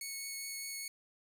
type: tone with vibrato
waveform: 10% pulse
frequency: 2207 Hz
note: C#7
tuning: 8 cents flat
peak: -31 dBFS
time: 0.01-0.88 s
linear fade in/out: 2 ms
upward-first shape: triangle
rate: 4.9 Hz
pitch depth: 9 cents each way
effects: none